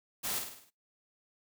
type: noise with echo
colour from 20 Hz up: white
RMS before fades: -35 dBFS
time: 0.23-0.4 s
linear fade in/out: 20 ms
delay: 51 ms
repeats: 6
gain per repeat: -5 dB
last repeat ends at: 0.706 s
effects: noise-tail reverb RT60 0.2 s tail -21 dB re dry